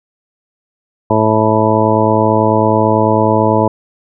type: harmonic tone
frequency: 109.1 Hz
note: A2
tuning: 14 cents flat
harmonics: 1 / 2 / 3 / 4 / 5 / 6 / 8 / 9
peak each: -17 / -17 / -17 / -17 / -17 / -17 / -17 / -17 dBFS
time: 1.1-3.68 s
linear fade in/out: 5 ms
effects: none